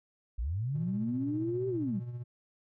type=linear two-way sweep; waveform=sine; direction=up then down; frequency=48.77 to 392 to 175.1 Hz; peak=-30 dBFS; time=0.38-2 s; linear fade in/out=10 ms; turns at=1.68 s
type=tone with tremolo; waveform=triangle; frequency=121 Hz; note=B2; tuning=35 cents flat; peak=-32 dBFS; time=0.74-2.24 s; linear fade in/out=20 ms; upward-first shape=triangle; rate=15 Hz; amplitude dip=60%
effects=none